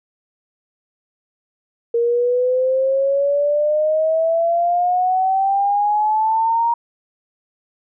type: exponential sweep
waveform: sine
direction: up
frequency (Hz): 465.3 to 942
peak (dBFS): -14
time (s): 1.94-6.74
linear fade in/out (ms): 5
effects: none